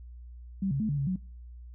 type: tone with pitch steps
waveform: sine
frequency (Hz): 193 / 137.4 / 216.6 / 144.4 / 138.3 / 185.1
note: G3 / C#3 / A3 / D3 / C#3 / F#3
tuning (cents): -27 / -15 / -27 / -29 / -4 / +1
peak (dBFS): -26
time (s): 0.62-1.16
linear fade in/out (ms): 5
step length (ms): 90
effects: noise-tail reverb RT60 0.4 s tail -24 dB re dry + added 60 Hz sine -43 dBFS peak until 1.74 s